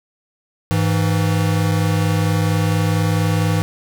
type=tone pair together; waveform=square; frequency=102.37 / 162.5 Hz; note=G#2 / E3; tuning=-24 / -24 cents; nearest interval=minor sixth; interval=800 cents; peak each=-18 / -19 dBFS; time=0.71-3.62 s; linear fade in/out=0 ms; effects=none